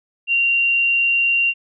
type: tone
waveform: sine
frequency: 2764 Hz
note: F7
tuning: 19 cents flat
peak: -14 dBFS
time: 0.27-1.54 s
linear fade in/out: 50 ms
effects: none